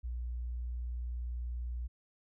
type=tone; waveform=sine; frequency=60.2 Hz; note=B1; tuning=44 cents flat; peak=-35 dBFS; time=0.03-1.88 s; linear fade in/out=20 ms; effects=none